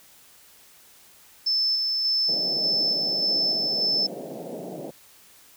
sine tone with tremolo, 5270 Hz, E8, 1 cent flat, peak -20 dBFS, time 1.46-4.07 s, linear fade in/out 10 ms, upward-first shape square, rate 1.7 Hz, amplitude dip 25%
white band-pass noise, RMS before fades -36 dBFS, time 2.28-4.91 s, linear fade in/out 10 ms, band 150 to 690 Hz, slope 48 dB/octave
effects white hiss -53 dBFS RMS until 5.56 s

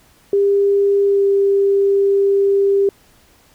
sine tone with pitch glide, 400 to 396.5 Hz, G4 to G4, +35 to +20 cents, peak -11 dBFS, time 0.33-2.89 s, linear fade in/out 2 ms, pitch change -15 cents, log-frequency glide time 1.05-1.25 s, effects pink hiss -52 dBFS RMS until 3.54 s

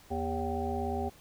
harmonic tone with a mistuned harmonic, 80 Hz, D#2, 49 cents sharp, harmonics 1 / 3 / 5 / 7 / 9 / 10, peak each -36 / -37 / -36 / -42 / -41 / -36 dBFS, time 0.1-1.1 s, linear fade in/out 20 ms, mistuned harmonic 10, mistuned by -50 cents, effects pink hiss -57 dBFS RMS until 1.2 s

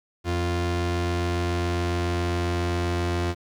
sawtooth tone pair together, 87.31 / 174.61 Hz, F2 / F3, 0 / 0 cents, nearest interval octave, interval 1200 cents, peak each -20 / -22 dBFS, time 0.24-3.35 s, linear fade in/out 50 ms, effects low-pass 6000 Hz 12 dB/octave + 9-bit

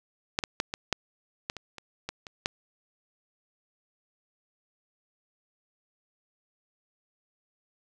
clicks, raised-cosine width 0.2 ms, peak -8 / -12 / -9 / -15 / -7 / -13 / -22 / -24 / -16 / -24 / -9 dBFS, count 11, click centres 0.389 / 0.438 / 0.601 / 0.739 / 0.927 / 1.499 / 1.567 / 1.783 / 2.09 / 2.268 / 2.459 s, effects none

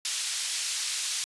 pink band-pass noise, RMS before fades -31 dBFS, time 0.05-1.24 s, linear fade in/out 0 ms, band 3700 to 10000 Hz, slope 12 dB/octave, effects resampled to 24000 Hz

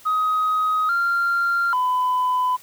sine tone with pitch steps, 1259 / 1387 / 1004 Hz, D#6 / F6 / B5, +20 / -12 / +28 cents, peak -16 dBFS, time 0.05-2.57 s, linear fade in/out 20 ms, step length 840 ms, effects tanh soft clip ceiling -15 dBFS + white hiss -48 dBFS RMS until 2.62 s

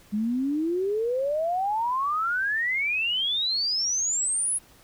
sine exponential sweep, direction up, 203.4 to 10720 Hz, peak -23 dBFS, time 0.12-4.59 s, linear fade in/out 20 ms, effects pink hiss -55 dBFS RMS until 4.83 s

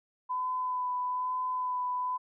sine tone with vibrato, 1004 Hz, B5, 28 cents sharp, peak -29 dBFS, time 0.29-2.18 s, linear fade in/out 20 ms, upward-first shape sine, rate 1.1 Hz, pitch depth 15 cents each way, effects none

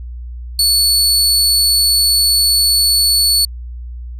sawtooth tone, 4435 Hz, C#8, in tune, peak -7 dBFS, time 0.59-3.45 s, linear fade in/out 2 ms, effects added 60 Hz sine -25 dBFS peak until 4.19 s + resampled to 32000 Hz

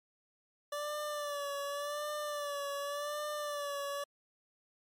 25% pulse tone with vibrato, 581 Hz, D5, 19 cents flat, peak -32 dBFS, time 0.72-4.04 s, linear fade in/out 5 ms, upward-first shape sine, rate 0.88 Hz, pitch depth 49 cents each way, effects MP3 64 kbps

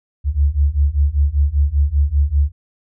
sine beating tone pair, 69.3 / 74.4 Hz, C#2 / D2, 0 / +23 cents, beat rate 5.1 Hz, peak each -16 / -15 dBFS, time 0.24-2.52 s, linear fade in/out 50 ms, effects none

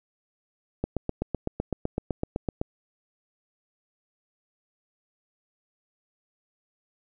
click train, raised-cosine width 2 ms, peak -13 dBFS, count 15, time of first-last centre 0.84-2.614 s, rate 7.89 Hz, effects none

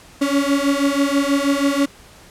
35% pulse beating tone pair, 277.5 / 283.7 Hz, C#4 / C#4, +2 / +40 cents, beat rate 6.2 Hz, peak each -17 dBFS, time 0.21-1.86 s, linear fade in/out 10 ms, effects pink hiss -45 dBFS RMS until 2.3 s + low-pass 11000 Hz 12 dB/octave

